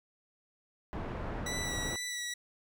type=low-pass noise; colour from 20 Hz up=pink; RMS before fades=-38 dBFS; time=0.93-1.96 s; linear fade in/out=0 ms; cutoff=1300 Hz; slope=12 dB/octave
type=tone with vibrato; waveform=15% pulse; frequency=1956 Hz; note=B6; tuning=17 cents flat; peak=-29 dBFS; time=1.46-2.34 s; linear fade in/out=5 ms; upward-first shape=sine; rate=2.2 Hz; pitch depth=20 cents each way
effects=none